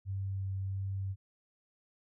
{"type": "tone with vibrato", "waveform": "sine", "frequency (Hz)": 96.7, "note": "G2", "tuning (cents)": -23, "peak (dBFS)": -33, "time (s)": [0.05, 1.16], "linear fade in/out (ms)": 50, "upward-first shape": "sine", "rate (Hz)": 1.5, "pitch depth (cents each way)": 9, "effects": []}